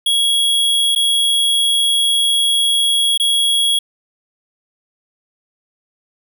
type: tone with dropouts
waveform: square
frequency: 3322 Hz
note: G#7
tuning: in tune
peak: -13 dBFS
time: 0.06-3.79 s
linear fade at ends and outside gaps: 5 ms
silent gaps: 0.951-0.959 / 3.176-3.198 s
effects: none